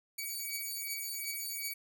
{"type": "beating tone pair", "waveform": "5% pulse", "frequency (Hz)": [2266, 2268.7], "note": ["C#7", "C#7"], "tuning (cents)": [37, 40], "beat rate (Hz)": 2.7, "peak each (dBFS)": -30, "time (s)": [0.18, 1.74], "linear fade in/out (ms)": 10, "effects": []}